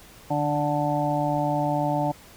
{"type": "harmonic tone with a mistuned harmonic", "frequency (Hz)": 146.83, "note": "D3", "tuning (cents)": 0, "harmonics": [1, 2, 4, 5, 6], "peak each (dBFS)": [-28, -28, -28, -28, -28], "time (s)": [0.3, 2.12], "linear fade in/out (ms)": 10, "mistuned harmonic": 1, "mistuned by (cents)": 23, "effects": ["pink hiss -49 dBFS RMS until 2.36 s"]}